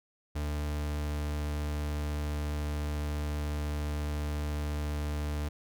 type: tone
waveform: 40% pulse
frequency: 74.2 Hz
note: D2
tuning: 18 cents sharp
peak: -30 dBFS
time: 0.35-5.49 s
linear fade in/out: 10 ms
effects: none